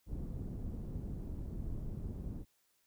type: low-pass noise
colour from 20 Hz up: pink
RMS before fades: -41 dBFS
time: 0.06-2.45 s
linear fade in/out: 50 ms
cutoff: 230 Hz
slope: 12 dB/octave
effects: white hiss -75 dBFS RMS until 2.86 s